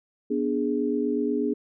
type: chord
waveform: sine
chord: G# diminished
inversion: first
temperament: equal with one note detuned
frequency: 245.5 / 293.7 / 415.3 Hz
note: B3 / D4 / G#4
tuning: -10 / 0 / 0 cents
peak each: -27 dBFS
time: 0.3-1.54 s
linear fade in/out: 10 ms
effects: none